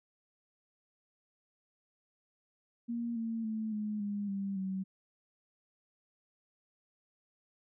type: tone with pitch steps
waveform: sine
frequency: 235 / 226.9 / 219 / 211.4 / 204.1 / 197.04 / 190.22 Hz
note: A#3 / A#3 / A3 / G#3 / G#3 / G3 / F#3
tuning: +14 / -47 / -8 / +31 / -30 / +9 / +48 cents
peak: -33 dBFS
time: 2.88-4.84 s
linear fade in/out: 20 ms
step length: 280 ms
effects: none